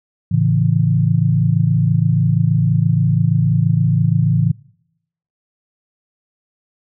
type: chord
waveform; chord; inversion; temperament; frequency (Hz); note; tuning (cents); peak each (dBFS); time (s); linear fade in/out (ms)
sine; A major; none; equal; 110 / 138.59 / 164.81; A2 / C#3 / E3; 0 / 0 / 0; -16; 0.31-4.52; 10
effects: noise-tail reverb RT60 0.8 s tail -24 dB re dry

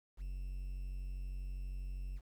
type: tone with quantisation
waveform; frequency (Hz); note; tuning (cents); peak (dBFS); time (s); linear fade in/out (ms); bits
triangle; 46.25; F#1; 0; -37; 0.17-2.21; 50; 11
effects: none

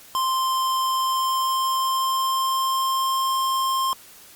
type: tone with pitch glide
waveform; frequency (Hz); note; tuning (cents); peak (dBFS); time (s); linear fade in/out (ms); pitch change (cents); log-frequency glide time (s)
square; 1046.5 to 1058.7; C6 to C6; 0 to +20; -21; 0.15-3.93; 0; +20; 0.94-3.19
effects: white hiss -47 dBFS RMS until 4.35 s + Opus 48 kbps

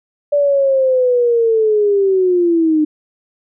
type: linear sweep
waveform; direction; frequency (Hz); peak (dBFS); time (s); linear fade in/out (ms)
sine; down; 583 to 301.5; -10; 0.32-2.85; 10
effects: none

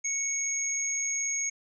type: tone pair together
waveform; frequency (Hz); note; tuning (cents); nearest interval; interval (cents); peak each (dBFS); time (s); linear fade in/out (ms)
sine; 2217 / 6561; C#7 / G#8; 0 / -22; octave + perfect fifth; 1878; -35 / -28; 0.04-1.5; 10
effects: none

